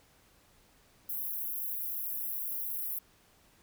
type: high-pass noise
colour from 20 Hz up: white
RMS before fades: -36 dBFS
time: 1.09-2.99 s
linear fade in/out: 5 ms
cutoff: 11000 Hz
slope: 96 dB/octave
effects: pink hiss -64 dBFS RMS until 3.62 s